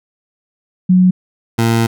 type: tone pair in turn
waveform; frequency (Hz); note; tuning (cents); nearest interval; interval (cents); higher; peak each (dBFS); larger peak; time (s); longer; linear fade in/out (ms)
sine / 20% pulse; 183.3 / 114.81; F#3 / A#2; -16 / -26; minor sixth; 810; first; -6; neither; 0.89-1.11 / 1.58-1.87; second; 10
effects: none